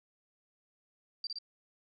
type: tone with echo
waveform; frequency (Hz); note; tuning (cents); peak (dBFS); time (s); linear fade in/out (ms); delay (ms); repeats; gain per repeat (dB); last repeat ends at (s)
sine; 4699; D8; 0; -34; 1.24-1.27; 2; 58; 2; -2; 1.386
effects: none